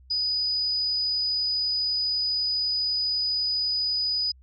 sine tone, 4968 Hz, D#8, 3 cents flat, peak -23 dBFS, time 0.1-4.32 s, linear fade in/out 10 ms, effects added 64 Hz sine -50 dBFS peak until 4.42 s

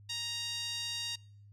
5% pulse tone with band-pass filter, 935 Hz, A#5, 5 cents sharp, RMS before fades -38 dBFS, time 0.09-1.16 s, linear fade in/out 10 ms, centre 3700 Hz, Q 2, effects noise-tail reverb RT60 0.6 s tail -25 dB re dry + added 102 Hz sine -53 dBFS peak until 1.52 s

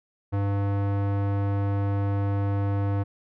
square tone with low-pass filter, 100 Hz, G2, 35 cents sharp, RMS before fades -25 dBFS, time 0.32-3.04 s, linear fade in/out 20 ms, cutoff 1200 Hz, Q 0.77, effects none

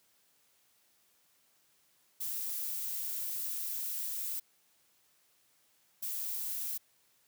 violet noise bursts at uneven times, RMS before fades -37 dBFS, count 2, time 2.2-4.4 / 6.02-6.78 s, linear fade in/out 10 ms, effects white hiss -70 dBFS RMS until 7.27 s + high-pass 80 Hz 12 dB/octave

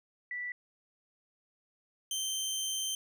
sine / 20% pulse tone pair in turn, 1966 / 3121 Hz, B6 / G7, -8 / -8 cents, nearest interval minor sixth, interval 800 cents, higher second, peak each -35 / -27 dBFS, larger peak second, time 0.31-0.52 / 2.11-2.95 s, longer second, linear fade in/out 2 ms, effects none

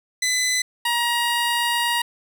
15% pulse tone pair in turn, 2009 / 948.1 Hz, B6 / A#5, +29 / +29 cents, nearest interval octave + minor second, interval 1300 cents, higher first, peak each -13 / -13 dBFS, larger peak neither, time 0.22-0.62 / 0.85-2.02 s, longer second, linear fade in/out 5 ms, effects none

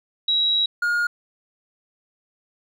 sine / triangle tone pair in turn, 3866 / 1426.5 Hz, B7 / F6, -38 / +36 cents, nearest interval octave + perfect fourth, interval 1726 cents, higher first, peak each -17 dBFS, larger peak neither, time 0.28-0.66 / 0.82-1.07 s, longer first, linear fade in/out 5 ms, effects none

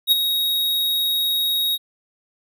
square tone with ADSR envelope, 3776 Hz, A#7, 22 cents sharp, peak -11 dBFS, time 0.07-1.78 s, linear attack 48 ms, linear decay 19 ms, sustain -8 dB, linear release 37 ms, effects none

